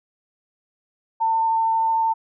sine tone with vibrato, 899 Hz, A5, 37 cents sharp, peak -17 dBFS, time 1.2-2.14 s, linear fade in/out 20 ms, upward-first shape triangle, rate 13 Hz, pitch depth 11 cents each way, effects none

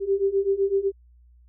sine beating tone pair, 388.5 / 396.4 Hz, G4 / G4, -16 / +19 cents, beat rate 7.9 Hz, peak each -24 / -22 dBFS, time 0-0.92 s, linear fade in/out 50 ms, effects added 60 Hz sine -51 dBFS peak until 1.48 s

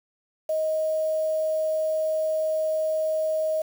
sine tone with quantisation, 627 Hz, D#5, 13 cents sharp, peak -22 dBFS, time 0.49-3.62 s, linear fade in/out 5 ms, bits 7, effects none

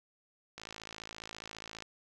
click train, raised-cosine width 0.2 ms, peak -26 dBFS, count 69, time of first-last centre 0.58-1.823 s, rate 54.7 Hz, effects none

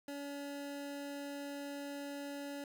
25% pulse tone, 283.9 Hz, C#4, 41 cents sharp, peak -38 dBFS, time 0.08-2.64 s, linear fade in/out 2 ms, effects none

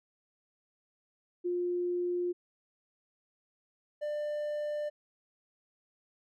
sine / triangle tone pair in turn, 353.9 / 595.2 Hz, F4 / D5, +23 / +23 cents, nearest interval major sixth, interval 900 cents, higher second, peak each -29 / -30 dBFS, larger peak first, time 1.44-2.33 / 4.01-4.9 s, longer neither, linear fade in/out 20 ms, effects none

